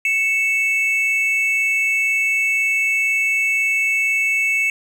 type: tone pair together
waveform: triangle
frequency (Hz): 2219 / 2637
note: C#7 / E7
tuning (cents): +1 / 0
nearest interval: minor third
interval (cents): 299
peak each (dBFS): -17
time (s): 0.05-4.7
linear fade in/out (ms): 2
effects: none